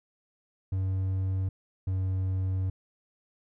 triangle tone pair in turn, 94.8 / 94.09 Hz, F#2 / F#2, +43 / +30 cents, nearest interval unison, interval 13 cents, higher first, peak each -24 dBFS, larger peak neither, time 0.72-1.49 / 1.87-2.7 s, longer second, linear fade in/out 5 ms, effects none

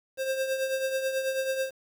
square tone with tremolo, 530 Hz, C5, 22 cents sharp, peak -25 dBFS, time 0.17-1.71 s, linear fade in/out 50 ms, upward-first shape triangle, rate 9.2 Hz, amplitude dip 60%, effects 9-bit

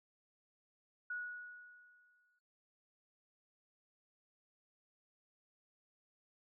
sine tone with exponential decay, 1461 Hz, F#6, 22 cents flat, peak -38 dBFS, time 1.1-2.39 s, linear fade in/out 5 ms, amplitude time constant 280 ms, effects noise-tail reverb RT60 0.5 s tail -20 dB re dry

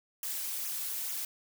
blue noise with flanger, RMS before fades -36 dBFS, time 0.23-1.25 s, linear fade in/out 2 ms, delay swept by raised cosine 0.22 to 5.22 ms, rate 2.3 Hz, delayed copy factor -1, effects none

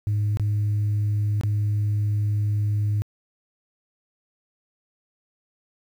sine tone with dropouts, 104.2 Hz, G#2, 6 cents sharp, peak -18 dBFS, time 0.07-3.02 s, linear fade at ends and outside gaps 0 ms, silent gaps 0.371-0.397 / 1.411-1.435 s, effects tanh soft clip ceiling -18 dBFS + 9-bit

